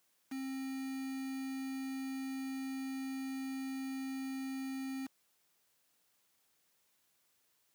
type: tone with quantisation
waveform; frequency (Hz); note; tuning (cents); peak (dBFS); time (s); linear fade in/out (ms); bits
triangle; 266.2; C4; +30; -36; 0.31-5.07; 10; 8
effects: white hiss -75 dBFS RMS until 7.74 s + high-pass 80 Hz 12 dB/octave